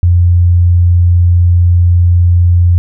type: tone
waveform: sine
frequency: 87.6 Hz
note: F2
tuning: 6 cents sharp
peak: -4 dBFS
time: 0.03-2.78 s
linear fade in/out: 0 ms
effects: none